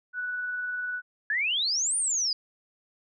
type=tone with tremolo; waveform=sine; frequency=1480 Hz; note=F#6; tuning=in tune; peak=-28 dBFS; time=0.13-1.02 s; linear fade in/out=50 ms; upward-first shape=sine; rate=20 Hz; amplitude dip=25%
type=exponential two-way sweep; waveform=sine; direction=up then down; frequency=1661.2 to 9397 to 4796 Hz; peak=-24 dBFS; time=1.3-2.33 s; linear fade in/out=2 ms; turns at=1.97 s
effects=none